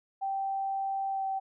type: tone with pitch glide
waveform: sine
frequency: 780 to 772.8 Hz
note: G5 to G5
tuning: -9 to -25 cents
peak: -29 dBFS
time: 0.21-1.4 s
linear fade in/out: 20 ms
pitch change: -16 cents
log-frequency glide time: 1.1-1.25 s
effects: none